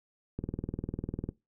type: click train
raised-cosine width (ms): 3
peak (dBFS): -21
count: 19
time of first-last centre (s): 0.39-1.29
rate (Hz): 20
effects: noise-tail reverb RT60 0.2 s tail -19 dB re dry